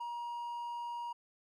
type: tone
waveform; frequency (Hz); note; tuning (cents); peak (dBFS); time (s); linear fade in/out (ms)
triangle; 950; A#5; +33; -36; 0-1.13; 10
effects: none